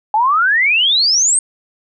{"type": "exponential sweep", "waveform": "sine", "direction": "up", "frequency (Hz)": [830.6, 8660], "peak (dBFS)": -10, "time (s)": [0.14, 1.39], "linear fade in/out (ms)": 2, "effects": []}